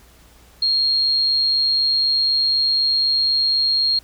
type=tone; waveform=sine; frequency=4248 Hz; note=C8; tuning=25 cents sharp; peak=-15 dBFS; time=0.62-3.99 s; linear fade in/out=5 ms; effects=added 60 Hz sine -50 dBFS peak until 4.03 s + pink hiss -51 dBFS RMS until 4.03 s